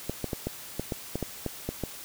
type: clicks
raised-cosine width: 2 ms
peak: -16 dBFS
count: 11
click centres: 0.096 / 0.243 / 0.332 / 0.47 / 0.796 / 0.922 / 1.156 / 1.227 / 1.463 / 1.69 / 1.837 s
effects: white hiss -43 dBFS RMS until 2.04 s